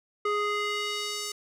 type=tone with band-pass filter sweep; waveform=square; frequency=415.3 Hz; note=G#4; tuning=in tune; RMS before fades=-30 dBFS; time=0.25-1.32 s; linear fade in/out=5 ms; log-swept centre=1100 to 6700 Hz; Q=1.1; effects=none